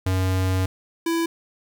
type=tone pair in turn; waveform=square; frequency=93.5 / 332.5 Hz; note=F#2 / E4; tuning=+19 / +15 cents; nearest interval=octave + minor seventh; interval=2196 cents; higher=second; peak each=-20 / -21 dBFS; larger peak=first; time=0.06-0.66 / 1.06-1.26 s; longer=first; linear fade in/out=5 ms; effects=10-bit